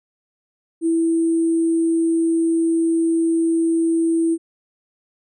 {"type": "tone with sample-and-hold", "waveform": "sine", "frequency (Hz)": 329.6, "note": "E4", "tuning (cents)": 0, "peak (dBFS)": -15, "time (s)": [0.81, 4.38], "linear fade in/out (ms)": 50, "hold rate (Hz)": 8820, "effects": ["resampled to 24000 Hz"]}